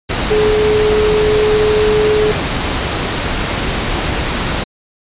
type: tone in noise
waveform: sine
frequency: 425.8 Hz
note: G#4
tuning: 43 cents sharp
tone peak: -10 dBFS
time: 0.3-2.32 s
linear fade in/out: 10 ms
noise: pink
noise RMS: -17 dBFS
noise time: 0.09-4.64 s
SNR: +4 dB
effects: resampled to 8000 Hz